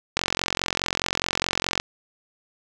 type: click train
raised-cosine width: 0.2 ms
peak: -4 dBFS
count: 74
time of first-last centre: 0.17-1.799 s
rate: 44.8 Hz
effects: none